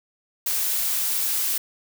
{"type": "noise", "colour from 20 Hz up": "blue", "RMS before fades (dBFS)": -24, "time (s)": [0.46, 1.58], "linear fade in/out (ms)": 5, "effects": []}